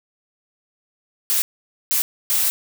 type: noise bursts at uneven times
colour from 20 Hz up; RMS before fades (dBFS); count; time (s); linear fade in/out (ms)
blue; -19; 3; 1.3-1.42 / 1.91-2.02 / 2.3-2.5; 0
effects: none